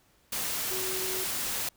sine tone in noise, 374.4 Hz, F#4, 20 cents sharp, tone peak -36 dBFS, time 0.71-1.24 s, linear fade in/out 5 ms, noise white, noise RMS -32 dBFS, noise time 0.32-1.69 s, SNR -7 dB, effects pink hiss -65 dBFS RMS until 1.76 s

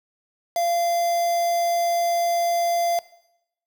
triangle tone with quantisation, 688 Hz, F5, 26 cents flat, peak -18 dBFS, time 0.56-2.99 s, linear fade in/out 2 ms, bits 5, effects noise-tail reverb RT60 0.8 s tail -18 dB re dry

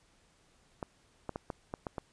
clicks, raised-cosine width 1 ms, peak -22 dBFS, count 7, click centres 0.828 / 1.293 / 1.359 / 1.502 / 1.739 / 1.868 / 1.982 s, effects pink hiss -67 dBFS RMS until 2.12 s + resampled to 22050 Hz

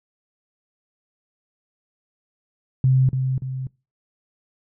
sine tone with echo, 130.81 Hz, C3, in tune, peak -13 dBFS, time 2.84-3.09 s, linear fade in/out 2 ms, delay 290 ms, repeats 2, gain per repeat -6 dB, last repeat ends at 3.67 s, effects noise-tail reverb RT60 0.3 s tail -24 dB re dry

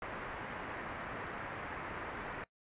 white low-pass noise, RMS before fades -43 dBFS, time 0.02-2.44 s, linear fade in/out 2 ms, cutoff 1900 Hz, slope 24 dB/octave, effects noise-tail reverb RT60 0.1 s tail -21 dB re dry + resampled to 8000 Hz

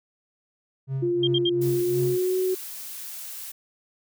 triangle tone with tremolo, 134.3 Hz, C3, 46 cents sharp, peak -22 dBFS, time 0.87-2.19 s, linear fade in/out 50 ms, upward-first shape triangle, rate 2.8 Hz, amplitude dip 95%
sine tone with pitch glide, 349.2 to 372.1 Hz, F4 to F#4, 0 to +10 cents, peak -21 dBFS, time 1.02-2.55 s, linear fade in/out 10 ms, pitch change +110 cents, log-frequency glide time 1.67-2.4 s
sine tone bursts, 3200 Hz, G7, 35 cents sharp, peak -22 dBFS, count 3, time 1.23-1.495 s, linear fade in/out 5 ms, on 43 ms, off 68 ms
blue noise, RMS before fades -37 dBFS, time 1.61-3.52 s, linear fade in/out 10 ms
effects none

